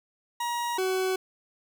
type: tone pair in turn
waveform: 40% pulse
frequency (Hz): 951 / 375.4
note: A#5 / F#4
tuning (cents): +34 / +25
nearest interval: octave + major third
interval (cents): 1609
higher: first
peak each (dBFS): -27 / -24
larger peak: second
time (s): 0.4-0.78 / 0.78-1.16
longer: neither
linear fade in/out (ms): 5
effects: none